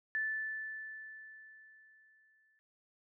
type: tone with exponential decay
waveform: sine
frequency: 1753 Hz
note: A6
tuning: 7 cents flat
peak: -31 dBFS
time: 0.15-2.59 s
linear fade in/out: 0 ms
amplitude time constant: 530 ms
effects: none